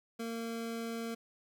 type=tone; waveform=25% pulse; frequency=229.4 Hz; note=A#3; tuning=28 cents flat; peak=-33 dBFS; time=0.19-1.15 s; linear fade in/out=10 ms; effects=none